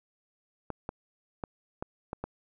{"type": "clicks", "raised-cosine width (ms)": 1, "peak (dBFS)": -20, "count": 6, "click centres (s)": [0.703, 0.891, 1.438, 1.825, 2.131, 2.24], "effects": []}